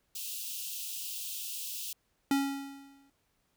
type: high-pass noise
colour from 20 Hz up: white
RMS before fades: -39 dBFS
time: 0.15-1.93 s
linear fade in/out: 5 ms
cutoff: 2600 Hz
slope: 96 dB/octave
type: tone with exponential decay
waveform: square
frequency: 276.6 Hz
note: C#4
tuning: 4 cents flat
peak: -24 dBFS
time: 2.31-3.1 s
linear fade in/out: 2 ms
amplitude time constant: 170 ms
effects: pink hiss -75 dBFS RMS until 3.56 s